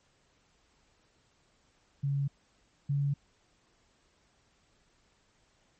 sine tone pair in turn, 140 / 141.54 Hz, C#3 / C#3, +18 / +36 cents, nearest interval unison, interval 18 cents, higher second, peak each -27 / -26 dBFS, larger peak second, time 2.03-2.28 / 2.89-3.14 s, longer neither, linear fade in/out 10 ms, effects pink hiss -69 dBFS RMS until 5.79 s + MP3 32 kbps

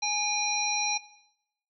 harmonic tone with a mistuned harmonic, 811 Hz, G#5, 41 cents flat, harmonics 1 / 3 / 5 / 7, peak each -32 / -32 / -32 / -32 dBFS, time 0.02-0.98 s, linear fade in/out 10 ms, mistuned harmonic 1, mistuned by +46 cents, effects noise-tail reverb RT60 0.8 s tail -17 dB re dry

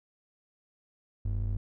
triangle ring-modulated tone, 71 Hz, C#2, 42 cents sharp, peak -23 dBFS, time 1.25-1.57 s, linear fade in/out 5 ms, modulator 27.8 Hz, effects none

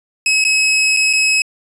sawtooth tone with dropouts, 2563 Hz, E7, 49 cents flat, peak -8 dBFS, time 0.26-1.42 s, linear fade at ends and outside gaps 2 ms, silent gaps 0.441-0.449 / 0.966-0.97 / 1.13-1.134 s, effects resampled to 24000 Hz

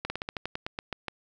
slowing click train, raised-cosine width 0.3 ms, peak -16 dBFS, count 12, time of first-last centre 0.05-1.083 s, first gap 50 ms, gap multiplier 1.12, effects none

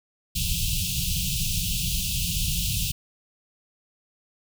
pink band-stop noise, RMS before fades -26 dBFS, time 0.35-2.92 s, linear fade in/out 10 ms, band 190 to 2600 Hz, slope 96 dB/octave, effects none

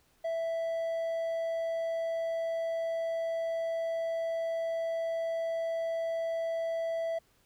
triangle tone, 660 Hz, E5, 2 cents sharp, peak -28 dBFS, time 0.24-7.19 s, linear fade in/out 10 ms, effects pink hiss -68 dBFS RMS until 7.45 s

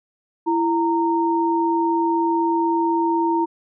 sine tone pair together, 333.9 / 924 Hz, E4 / A#5, +22 / -16 cents, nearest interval octave + tritone, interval 1762 cents, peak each -19 / -20 dBFS, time 0.46-3.46 s, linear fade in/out 20 ms, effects none

